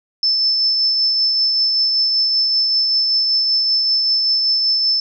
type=tone with tremolo; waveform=sine; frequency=5274 Hz; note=E8; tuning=in tune; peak=-12 dBFS; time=0.23-5 s; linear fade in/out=2 ms; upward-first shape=triangle; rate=5.2 Hz; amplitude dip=30%; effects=none

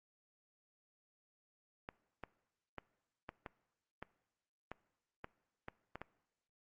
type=clicks; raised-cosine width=0.5 ms; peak=-29 dBFS; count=11; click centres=1.889 / 2.237 / 2.783 / 3.291 / 3.462 / 4.026 / 4.716 / 5.244 / 5.684 / 5.956 / 6.016 s; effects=noise-tail reverb RT60 0.9 s tail -20 dB re dry + Opus 48 kbps

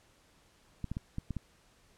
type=clicks; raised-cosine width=5 ms; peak=-23 dBFS; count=6; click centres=0.843 / 0.916 / 0.969 / 1.184 / 1.307 / 1.367 s; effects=pink hiss -65 dBFS RMS until 1.97 s + low-pass 10000 Hz 12 dB/octave

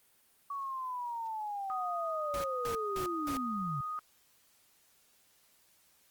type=linear sweep; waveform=sine; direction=down; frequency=1132 to 130.81 Hz; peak=-35 dBFS; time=0.5-3.81 s; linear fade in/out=5 ms
type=tone; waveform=sine; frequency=1243 Hz; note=D#6; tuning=2 cents flat; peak=-35 dBFS; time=1.7-3.99 s; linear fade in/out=0 ms
type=noise bursts; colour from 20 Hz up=pink; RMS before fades=-42 dBFS; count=4; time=2.34-3.37 s; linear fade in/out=0 ms; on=100 ms; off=210 ms
effects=white hiss -67 dBFS RMS until 6.1 s + Opus 32 kbps

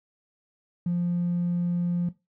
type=tone; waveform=triangle; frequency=174.61 Hz; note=F3; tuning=in tune; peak=-19 dBFS; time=0.86-2.09 s; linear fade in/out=5 ms; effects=noise-tail reverb RT60 0.2 s tail -18 dB re dry + tanh soft clip ceiling -21 dBFS

